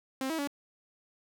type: tone with pitch steps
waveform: sawtooth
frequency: 264.7 / 322.5 / 284.4 Hz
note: C4 / E4 / C#4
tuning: +20 / -38 / +45 cents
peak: -27 dBFS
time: 0.21-0.474 s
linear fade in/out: 2 ms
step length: 88 ms
effects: none